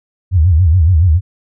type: tone with vibrato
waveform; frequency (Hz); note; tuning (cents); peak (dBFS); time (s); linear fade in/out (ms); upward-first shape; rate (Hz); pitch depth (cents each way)
sine; 84.8; E2; +50; -6; 0.31-1.21; 50; sine; 7.1; 200
effects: none